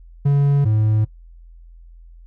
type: tone pair in turn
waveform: triangle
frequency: 141.7 / 107.92 Hz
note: C#3 / A2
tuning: +38 / -33 cents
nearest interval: perfect fourth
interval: 471 cents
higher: first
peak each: -10 / -12 dBFS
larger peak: first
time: 0.25-0.65 / 0.65-1.05 s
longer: neither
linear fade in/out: 10 ms
effects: noise-tail reverb RT60 0.1 s tail -20 dB re dry + added 42 Hz sine -40 dBFS peak until 2.26 s